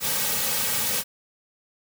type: noise with comb filter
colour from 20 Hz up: white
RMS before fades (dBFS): -25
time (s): 0-1.04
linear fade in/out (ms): 50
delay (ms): 2.9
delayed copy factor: -0.95
effects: none